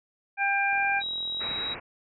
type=harmonic tone; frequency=796 Hz; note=G5; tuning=26 cents sharp; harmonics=1 / 2 / 3; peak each=-27 / -27 / -27 dBFS; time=0.37-1.03 s; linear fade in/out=50 ms
type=click train; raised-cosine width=1 ms; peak=-35 dBFS; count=40; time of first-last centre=0.73-1.656 s; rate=42.1 Hz
type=tone; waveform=sine; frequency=3839 Hz; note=B7; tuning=50 cents flat; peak=-29 dBFS; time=1-1.75 s; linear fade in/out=20 ms
type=low-pass noise; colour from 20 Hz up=white; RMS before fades=-39 dBFS; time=1.4-1.8 s; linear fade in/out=10 ms; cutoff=2600 Hz; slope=96 dB/octave
effects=none